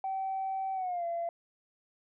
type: tone with pitch glide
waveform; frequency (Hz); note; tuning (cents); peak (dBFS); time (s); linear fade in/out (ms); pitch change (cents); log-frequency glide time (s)
sine; 769 to 681.2; G5 to F5; -33 to -43; -30; 0.04-1.29; 2; -210; 0.74-1.05
effects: tanh soft clip ceiling -27 dBFS